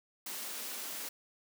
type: high-pass noise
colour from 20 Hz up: white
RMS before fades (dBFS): -41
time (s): 0.26-1.09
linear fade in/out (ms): 5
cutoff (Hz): 190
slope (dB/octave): 96
effects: none